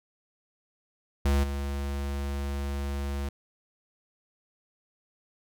square tone with level steps, 70 Hz, C#2, 18 cents sharp, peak -22 / -30 dBFS, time 1.25-3.29 s, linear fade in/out 5 ms, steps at 1.43 s, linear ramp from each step 10 ms, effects none

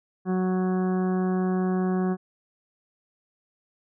harmonic tone, 185 Hz, F#3, in tune, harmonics 1 / 2 / 3 / 4 / 5 / 6 / 7 / 8 / 9, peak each -23 / -28 / -43 / -35 / -48 / -40 / -48 / -46 / -46 dBFS, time 0.25-2.17 s, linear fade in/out 50 ms, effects none

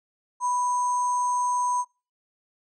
sine tone with sample-and-hold, 987.8 Hz, B5, in tune, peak -22 dBFS, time 0.4-1.85 s, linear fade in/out 50 ms, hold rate 7350 Hz, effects noise-tail reverb RT60 0.3 s tail -23 dB re dry + resampled to 24000 Hz

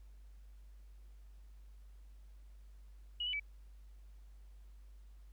sine tone with pitch steps, 2907 / 2983 / 2297 Hz, F#7 / F#7 / D7, -31 / +13 / -39 cents, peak -35 dBFS, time 3.2-3.398 s, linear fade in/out 5 ms, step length 66 ms, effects added 50 Hz sine -53 dBFS peak until 5.32 s + pink hiss -75 dBFS RMS until 5.32 s

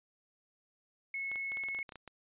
sine tone, 2189 Hz, C#7, 22 cents flat, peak -35 dBFS, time 1.14-1.83 s, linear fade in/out 2 ms
clicks, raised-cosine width 0.3 ms, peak -31 dBFS, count 12, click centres 1.316 / 1.358 / 1.519 / 1.571 / 1.637 / 1.686 / 1.748 / 1.789 / 1.892 / 1.922 / 1.957 / 2.077 s
effects resampled to 8000 Hz

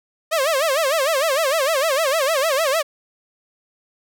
sawtooth tone with vibrato, 590 Hz, D5, 8 cents sharp, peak -13 dBFS, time 0.31-2.83 s, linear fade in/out 20 ms, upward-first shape sine, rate 6.6 Hz, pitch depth 210 cents each way, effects none

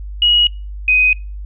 sine tone pair in turn, 2900 / 2505 Hz, F#7 / D#7, -35 / +11 cents, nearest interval minor third, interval 254 cents, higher first, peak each -9 dBFS, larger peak neither, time 0.22-0.47 / 0.88-1.13 s, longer neither, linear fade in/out 2 ms, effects noise-tail reverb RT60 0.3 s tail -25 dB re dry + added 50 Hz sine -25 dBFS peak until 1.45 s

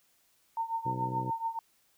sine tone with tremolo, 910 Hz, A#5, 42 cents flat, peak -27 dBFS, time 0.57-1.59 s, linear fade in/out 2 ms, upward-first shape triangle, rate 7 Hz, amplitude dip 90%
harmonic tone, 63 Hz, B1, 35 cents sharp, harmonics 2 / 3 / 4 / 5 / 6 / 7 / 8 / 9, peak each -36 / -43 / -46 / -42 / -45 / -53 / -47 / -54 dBFS, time 0.85-1.31 s, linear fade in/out 10 ms
effects white hiss -69 dBFS RMS until 1.97 s

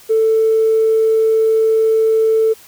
triangle tone with tanh clipping, 443.2 Hz, A4, 13 cents sharp, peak -10 dBFS, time 0.09-2.54 s, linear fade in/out 20 ms, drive 4 dB, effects white hiss -43 dBFS RMS until 2.67 s

